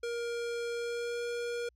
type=tone with pitch glide; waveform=square; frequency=471.3 to 476 Hz; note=A#4 to A#4; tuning=+19 to +36 cents; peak=-34 dBFS; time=0.03-1.69 s; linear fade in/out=5 ms; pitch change=+17 cents; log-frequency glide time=0.74-1.23 s; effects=added 60 Hz sine -66 dBFS peak until 1.75 s + low-pass 8000 Hz 12 dB/octave